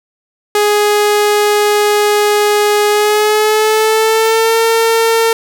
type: tone with pitch glide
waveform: sawtooth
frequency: 416.2 to 453.9 Hz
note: G#4 to A#4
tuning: +4 to -46 cents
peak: -5 dBFS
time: 0.55-5.33 s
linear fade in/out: 2 ms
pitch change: +150 cents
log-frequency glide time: 2.89-4.59 s
effects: none